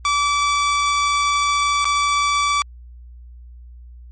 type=tone with dropouts; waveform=sawtooth; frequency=1155 Hz; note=D6; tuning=29 cents flat; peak=-12 dBFS; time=0.05-2.62 s; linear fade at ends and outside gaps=1 ms; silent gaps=1.845-1.853 s; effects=added 60 Hz sine -37 dBFS peak until 4.11 s + MP3 32 kbps